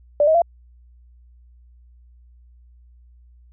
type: tone with pitch steps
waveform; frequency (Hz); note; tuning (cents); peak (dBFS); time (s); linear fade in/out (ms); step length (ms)
sine; 587.3 / 633.1 / 682.5; D5 / D#5 / F5; 0 / +30 / -40; -12; 0.2-0.419; 2; 73
effects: added 60 Hz sine -47 dBFS peak until 3.52 s